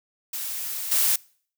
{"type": "noise with level steps", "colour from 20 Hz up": "blue", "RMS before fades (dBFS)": [-31, -21], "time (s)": [0.33, 1.16], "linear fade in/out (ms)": 5, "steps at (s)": 0.91, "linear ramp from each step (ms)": 10, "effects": ["noise-tail reverb RT60 0.5 s tail -24 dB re dry"]}